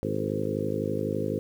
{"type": "harmonic tone with a mistuned harmonic", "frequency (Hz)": 51.91, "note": "G#1", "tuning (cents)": 0, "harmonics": [2, 3, 4, 5, 6, 7, 8, 9, 10], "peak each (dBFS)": [-35, -35, -35, -35, -35, -35, -35, -35, -35], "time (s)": [0.03, 1.39], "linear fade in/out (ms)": 0, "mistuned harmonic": 9, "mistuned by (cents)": -27, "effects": ["9-bit"]}